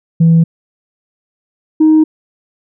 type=tone pair in turn; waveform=sine; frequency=164.81 / 312.6 Hz; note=E3 / D#4; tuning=0 / +8 cents; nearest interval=major seventh; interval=1108 cents; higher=second; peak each=-3 dBFS; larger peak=neither; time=0.2-0.44 / 1.8-2.04 s; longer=neither; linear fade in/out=10 ms; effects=tanh soft clip ceiling -2 dBFS